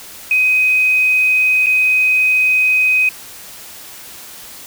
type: tone with dropouts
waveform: sine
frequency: 2514 Hz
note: D#7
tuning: 17 cents sharp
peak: -10 dBFS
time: 0.31-3.09 s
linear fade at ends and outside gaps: 2 ms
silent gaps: 1.661-1.667 s
effects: white hiss -35 dBFS RMS until 4.66 s